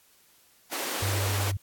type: high-pass noise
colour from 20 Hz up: pink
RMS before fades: -32 dBFS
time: 0.71-1.52 s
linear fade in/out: 20 ms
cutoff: 310 Hz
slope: 24 dB/octave
type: tone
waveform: sine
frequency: 98 Hz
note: G2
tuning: in tune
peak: -26 dBFS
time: 1.02-1.57 s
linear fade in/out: 5 ms
effects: white hiss -61 dBFS RMS until 1.62 s + AAC 64 kbps